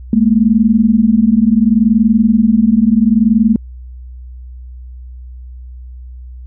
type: tone pair together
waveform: sine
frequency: 210.9 / 231.6 Hz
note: G#3 / A#3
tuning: +27 / -11 cents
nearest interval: major second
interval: 162 cents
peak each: -10 dBFS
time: 0.13-3.56 s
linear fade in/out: 2 ms
effects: added 62 Hz sine -28 dBFS peak until 6.46 s